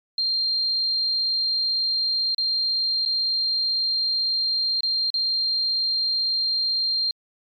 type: tone with dropouts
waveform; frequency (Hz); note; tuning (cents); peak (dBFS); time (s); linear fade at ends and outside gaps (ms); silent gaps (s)
sine; 4186; C8; 0; -20; 0.18-7.11; 2; 2.347-2.381 / 3.052-3.059 / 4.807-4.832 / 5.103-5.14
effects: MP3 96 kbps